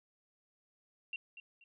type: tone with echo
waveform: sine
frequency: 2749 Hz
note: F7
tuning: 28 cents flat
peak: -37 dBFS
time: 1.13-1.16 s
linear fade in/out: 2 ms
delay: 240 ms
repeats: 2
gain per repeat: -11 dB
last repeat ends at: 1.64 s
effects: none